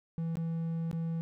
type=tone with dropouts; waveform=triangle; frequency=164.81 Hz; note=E3; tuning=in tune; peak=-29 dBFS; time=0.18-1.21 s; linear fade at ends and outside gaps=0 ms; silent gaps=0.355-0.37 / 0.913-0.929 s; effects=none